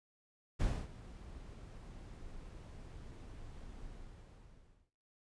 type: noise with ADSR envelope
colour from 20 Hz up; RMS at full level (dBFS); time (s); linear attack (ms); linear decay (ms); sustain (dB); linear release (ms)
brown; -32; 0.59-4.91; 21; 260; -18; 1100
effects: noise-tail reverb RT60 0.7 s tail -23 dB re dry + resampled to 22050 Hz